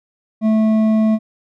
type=tone with hard clipping; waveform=sine; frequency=218.5 Hz; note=A3; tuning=12 cents flat; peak=-13 dBFS; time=0.41-1.19 s; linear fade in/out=50 ms; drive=7 dB; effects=none